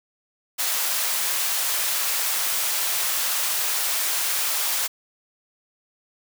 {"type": "high-pass noise", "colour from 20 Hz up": "white", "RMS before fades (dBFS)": -24, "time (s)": [0.58, 4.88], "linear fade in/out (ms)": 20, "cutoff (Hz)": 670, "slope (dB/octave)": 12, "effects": []}